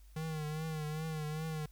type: tone with vibrato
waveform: square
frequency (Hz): 155.56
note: D#3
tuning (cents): 0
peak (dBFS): -37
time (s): 0.16-1.66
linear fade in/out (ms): 5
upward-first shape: triangle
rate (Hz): 2.5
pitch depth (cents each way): 63
effects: added 50 Hz sine -54 dBFS peak until 1.71 s + white hiss -69 dBFS RMS until 1.71 s